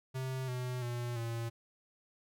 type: tone with pitch steps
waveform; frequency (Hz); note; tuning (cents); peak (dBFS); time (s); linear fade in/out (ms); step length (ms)
square; 130.81 / 125.63 / 120.65 / 115.87; C3 / B2 / B2 / A#2; 0 / +30 / -40 / -10; -36; 0.14-1.5; 20; 340
effects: none